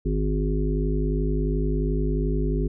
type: harmonic tone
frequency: 51.4 Hz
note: G#1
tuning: 17 cents flat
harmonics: 1 / 3 / 5 / 7 / 8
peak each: -23 / -28 / -30 / -31 / -32 dBFS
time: 0.05-2.68 s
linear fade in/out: 10 ms
effects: none